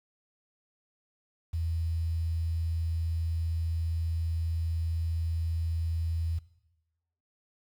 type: tone with quantisation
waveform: sine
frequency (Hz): 82.41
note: E2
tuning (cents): 0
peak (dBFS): -28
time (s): 1.53-6.39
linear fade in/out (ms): 10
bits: 9
effects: noise-tail reverb RT60 1.0 s tail -19 dB re dry